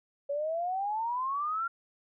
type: exponential sweep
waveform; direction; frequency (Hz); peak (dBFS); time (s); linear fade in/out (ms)
sine; up; 558 to 1396; -29; 0.29-1.68; 10
effects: none